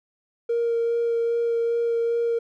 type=tone with vibrato; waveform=triangle; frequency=466.2 Hz; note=A#4; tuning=in tune; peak=-17 dBFS; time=0.49-2.39 s; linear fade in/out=10 ms; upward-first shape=sine; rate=2.5 Hz; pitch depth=10 cents each way; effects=tanh soft clip ceiling -17 dBFS